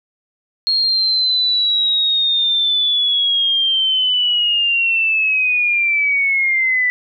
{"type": "linear sweep", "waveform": "sine", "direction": "down", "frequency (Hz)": [4270, 1975.5], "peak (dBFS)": -13, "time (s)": [0.67, 6.9], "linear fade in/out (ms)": 0, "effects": []}